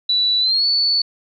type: tone with pitch glide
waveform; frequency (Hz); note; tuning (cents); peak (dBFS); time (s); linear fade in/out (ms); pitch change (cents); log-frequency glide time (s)
sine; 3951 to 4461; B7 to C#8; 0 to +10; -14; 0.09-1.02; 5; +210; 0.4-0.66
effects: none